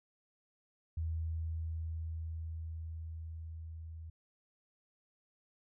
sine tone with level ramp, 81 Hz, E2, 30 cents flat, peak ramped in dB -33 to -44 dBFS, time 0.97-4.1 s, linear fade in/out 5 ms, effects none

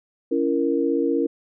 sine chord, A# diminished, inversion first, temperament just, 279.7 / 335.6 / 466.2 Hz, C#4 / E4 / A#4, +16 / +31 / 0 cents, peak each -23 dBFS, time 0.31-1.27 s, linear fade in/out 10 ms, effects none

